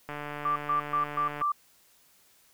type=click train; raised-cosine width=0.5 ms; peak=-22 dBFS; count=196; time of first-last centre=0.09-1.417 s; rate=147 Hz
type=tone bursts; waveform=sine; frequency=1174.7 Hz; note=D6; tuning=in tune; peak=-24 dBFS; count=5; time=0.45-1.52 s; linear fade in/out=5 ms; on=110 ms; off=130 ms
effects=white hiss -62 dBFS RMS until 2.53 s